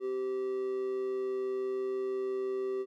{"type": "tone with amplitude modulation", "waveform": "triangle", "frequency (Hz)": 387.3, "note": "G4", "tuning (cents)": -21, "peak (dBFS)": -27, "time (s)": [0, 2.86], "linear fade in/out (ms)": 50, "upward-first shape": "sine", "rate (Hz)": 126, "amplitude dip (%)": 40, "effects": []}